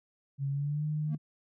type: tone with pitch glide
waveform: sine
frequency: 138.59 to 152.01 Hz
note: C#3 to D#3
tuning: 0 to -40 cents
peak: -29 dBFS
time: 0.38-1.18 s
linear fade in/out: 50 ms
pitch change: +160 cents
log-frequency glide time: 0.5-0.85 s
type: tone with exponential growth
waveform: triangle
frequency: 228.9 Hz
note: A#3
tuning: 31 cents flat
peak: -30 dBFS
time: 1.03-1.15 s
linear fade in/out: 2 ms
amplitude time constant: 25 ms
effects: none